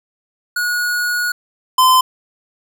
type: tone pair in turn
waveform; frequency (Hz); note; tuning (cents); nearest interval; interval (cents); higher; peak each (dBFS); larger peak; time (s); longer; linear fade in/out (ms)
square; 1453 / 1027.4; F#6 / C6; -32 / -32; tritone; 600; first; -17 / -9; second; 0.56-1.32 / 1.78-2.01; first; 5
effects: none